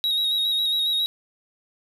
triangle tone with vibrato, 3805 Hz, A#7, 35 cents sharp, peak -19 dBFS, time 0.04-1.06 s, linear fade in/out 0 ms, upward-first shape square, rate 7.3 Hz, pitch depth 27 cents each way, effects none

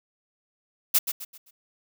blue noise with echo, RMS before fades -19 dBFS, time 0.94-0.99 s, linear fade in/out 10 ms, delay 130 ms, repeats 4, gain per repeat -9 dB, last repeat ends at 1.51 s, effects none

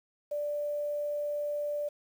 sine tone with quantisation, 587.3 Hz, D5, in tune, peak -30 dBFS, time 0.31-1.89 s, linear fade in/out 10 ms, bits 9, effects none

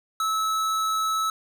sine tone with hard clipping, 1301 Hz, E6, 23 cents flat, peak -24 dBFS, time 0.2-1.3 s, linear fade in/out 2 ms, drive 18 dB, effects none

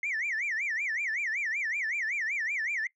sine tone with vibrato, 2041 Hz, C7, 44 cents flat, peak -27 dBFS, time 0.03-2.87 s, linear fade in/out 2 ms, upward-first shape sine, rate 5.3 Hz, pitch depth 280 cents each way, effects noise-tail reverb RT60 0.1 s tail -22 dB re dry + tanh soft clip ceiling -26 dBFS

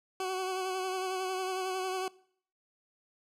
20% pulse tone with vibrato, 374.1 Hz, F#4, 19 cents sharp, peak -27 dBFS, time 0.2-2.08 s, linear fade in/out 2 ms, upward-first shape sine, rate 11 Hz, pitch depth 28 cents each way, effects noise-tail reverb RT60 0.6 s tail -22 dB re dry + low-pass 11000 Hz 12 dB/octave

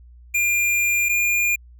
square tone pair in turn, 2400 / 2415 Hz, D7 / D7, +37 / +48 cents, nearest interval unison, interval 11 cents, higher second, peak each -18 / -18 dBFS, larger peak neither, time 0.34-1.09 / 1.09-1.56 s, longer first, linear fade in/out 10 ms, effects added 60 Hz sine -43 dBFS peak until 1.79 s

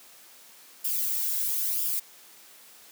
violet noise with flanger, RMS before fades -28 dBFS, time 0.84-2 s, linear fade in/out 10 ms, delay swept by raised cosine 0.48 to 1.68 ms, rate 1 Hz, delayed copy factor -0.55, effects white hiss -52 dBFS RMS until 2.91 s + high-pass 200 Hz 12 dB/octave

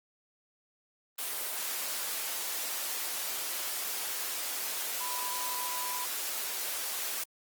sine tone in noise, 993 Hz, B5, 9 cents sharp, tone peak -37 dBFS, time 5-6.05 s, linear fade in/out 10 ms, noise white, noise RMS -35 dBFS, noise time 1.18-7.24 s, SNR -5 dB, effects high-pass 400 Hz 12 dB/octave + Opus 24 kbps

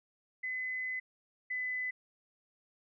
sine tone pair in turn, 2025 / 2008 Hz, B6 / B6, +43 / +28 cents, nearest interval unison, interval 15 cents, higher first, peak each -34 / -33 dBFS, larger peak second, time 0.43-1 / 1.5-1.91 s, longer first, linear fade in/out 10 ms, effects none

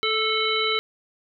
harmonic tone with a mistuned harmonic, 436.9 Hz, A4, 12 cents flat, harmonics 1 / 3 / 5 / 7 / 9, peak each -27 / -27 / -27 / -27 / -27 dBFS, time 0.03-0.79 s, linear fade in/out 0 ms, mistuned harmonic 3, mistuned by +15 cents, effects none

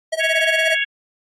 square tone with tremolo, 643 Hz, E5, 43 cents flat, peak -18 dBFS, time 0.12-0.76 s, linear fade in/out 10 ms, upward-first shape sine, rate 17 Hz, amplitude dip 90%
harmonic tone, 554.4 Hz, C#5, in tune, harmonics 3 / 4 / 5 / 6, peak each -20 / -22 / -24 / -26 dBFS, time 0.19-0.85 s, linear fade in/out 20 ms
effects AAC 32 kbps

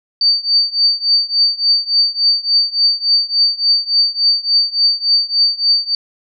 sine tone with tremolo, 4600 Hz, D8, 37 cents flat, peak -7 dBFS, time 0.21-5.95 s, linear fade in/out 2 ms, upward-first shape triangle, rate 3.5 Hz, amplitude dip 95%, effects none

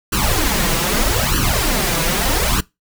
pink noise with flanger, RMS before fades -17 dBFS, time 0.12-2.61 s, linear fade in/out 10 ms, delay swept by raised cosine 0.67 to 6.07 ms, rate 0.8 Hz, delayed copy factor +0.95, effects noise-tail reverb RT60 0.2 s tail -22 dB re dry

